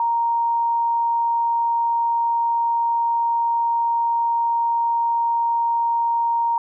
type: tone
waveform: sine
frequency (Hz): 932.3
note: A#5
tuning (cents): 0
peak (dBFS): -17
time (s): 0-6.58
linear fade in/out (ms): 2
effects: none